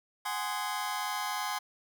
sawtooth chord, Ab dominant seventh, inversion third, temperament just, 747.5 / 830.6 / 1038.3 / 1245.9 Hz, Gb5 / Ab5 / C6 / Eb6, +17 / 0 / -14 / +2 cents, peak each -36 / -32 / -32 / -37 dBFS, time 0.25-1.59 s, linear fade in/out 10 ms, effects none

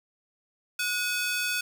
sawtooth ring-modulated tone, 1996 Hz, B6, 18 cents sharp, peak -20 dBFS, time 0.79-1.61 s, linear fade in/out 5 ms, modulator 541 Hz, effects none

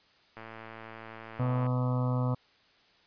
click train, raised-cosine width 0.5 ms, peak -29 dBFS, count 146, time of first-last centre 0.37-1.665 s, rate 112 Hz
harmonic tone, 125.7 Hz, B2, 31 cents sharp, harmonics 1 / 2 / 4 / 5 / 6 / 7 / 8 / 9 / 10, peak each -27 / -34 / -38 / -42 / -46 / -45 / -43 / -44 / -45 dBFS, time 1.39-2.35 s, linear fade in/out 10 ms
effects white hiss -63 dBFS RMS until 3.06 s + resampled to 11025 Hz

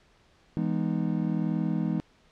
triangle chord, E major seventh, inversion none, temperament just, 164.81 / 206 / 247.2 / 309 Hz, E3 / G#3 / B3 / D#4, 0 / -14 / +2 / -12 cents, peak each -27 / -28 / -31 / -31 dBFS, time 0.57-2 s, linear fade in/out 0 ms, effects pink hiss -62 dBFS RMS until 2.31 s + low-pass 5000 Hz 12 dB/octave

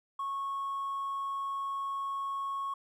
triangle tone with hard clipping, 1100 Hz, C#6, 14 cents flat, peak -32 dBFS, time 0.19-2.74 s, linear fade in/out 5 ms, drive 2 dB, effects none

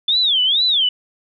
sine tone with vibrato, 3453 Hz, A7, 33 cents flat, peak -13 dBFS, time 0.08-0.89 s, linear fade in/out 5 ms, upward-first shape sine, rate 2.2 Hz, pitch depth 260 cents each way, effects none

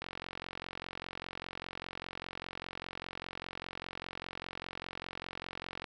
click train, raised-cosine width 0.3 ms, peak -23 dBFS, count 263, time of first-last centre 0.02-5.842 s, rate 45 Hz, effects none

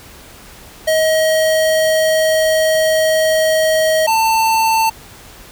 square tone pair in turn, 633 / 892.6 Hz, D#5 / A5, +30 / +25 cents, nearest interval tritone, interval 595 cents, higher second, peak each -12 dBFS, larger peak neither, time 0.87-4.07 / 4.07-4.9 s, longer first, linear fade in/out 10 ms, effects pink hiss -39 dBFS RMS until 5.51 s

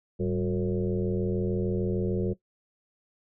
sine tone with frequency modulation, 276.3 Hz, C#4, 6 cents flat, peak -24 dBFS, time 0.19-2.34 s, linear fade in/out 20 ms, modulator 86.6 Hz, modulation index 2.4, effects noise-tail reverb RT60 0.1 s tail -17 dB re dry

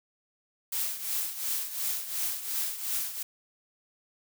blue noise with tremolo, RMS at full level -29 dBFS, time 0.72-3.23 s, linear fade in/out 5 ms, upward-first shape triangle, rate 2.8 Hz, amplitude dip 75%, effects none

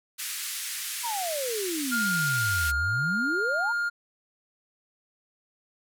white band-pass noise, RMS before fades -34 dBFS, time 0.18-2.72 s, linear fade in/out 20 ms, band 1500 to 13000 Hz, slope 24 dB/octave
sine exponential two-way sweep, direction down then up, 987.8 to 68.4 to 987.8 Hz, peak -29 dBFS, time 1.03-3.73 s, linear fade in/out 20 ms, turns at 2.75 s
triangle tone, 1411 Hz, F6, 17 cents sharp, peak -23 dBFS, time 1.91-3.9 s, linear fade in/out 20 ms
effects none

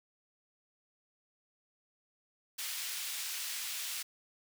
pink high-pass noise, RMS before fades -39 dBFS, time 2.58-4.03 s, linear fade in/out 10 ms, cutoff 2600 Hz, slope 12 dB/octave, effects none

